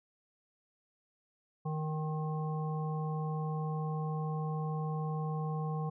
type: harmonic tone with a mistuned harmonic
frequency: 155.56 Hz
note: D#3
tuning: in tune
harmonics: 1 / 3 / 5 / 7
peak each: -33 / -43 / -43 / -45 dBFS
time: 1.65-5.9 s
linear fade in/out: 10 ms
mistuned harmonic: 7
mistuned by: -22 cents
effects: none